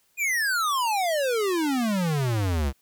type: exponential sweep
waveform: square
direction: down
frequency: 2489 to 65 Hz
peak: -23 dBFS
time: 0.17-2.73 s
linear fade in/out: 50 ms
effects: white hiss -66 dBFS RMS until 2.81 s